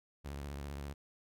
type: tone with vibrato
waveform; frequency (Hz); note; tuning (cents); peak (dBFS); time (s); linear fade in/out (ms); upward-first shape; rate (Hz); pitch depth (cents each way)
sawtooth; 70.7; C#2; +35; -37; 0.24-0.94; 20; triangle; 15; 120
effects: none